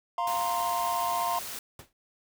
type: chord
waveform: triangle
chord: F suspended fourth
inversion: none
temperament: just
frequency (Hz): 698.5 / 931.3 / 1047.7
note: F5 / Bb5 / C6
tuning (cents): 0 / -2 / +2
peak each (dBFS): -29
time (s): 0.18-1.39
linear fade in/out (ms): 2
type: noise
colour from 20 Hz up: white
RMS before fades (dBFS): -38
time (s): 0.27-1.59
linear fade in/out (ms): 2
type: noise with exponential decay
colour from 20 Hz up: pink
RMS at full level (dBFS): -42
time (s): 1.79-1.93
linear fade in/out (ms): 2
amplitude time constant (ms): 30
effects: none